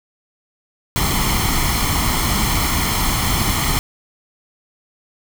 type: noise with comb filter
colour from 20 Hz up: pink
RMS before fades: -18 dBFS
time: 0.96-3.79 s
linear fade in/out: 0 ms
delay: 0.94 ms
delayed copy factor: +0.65
effects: none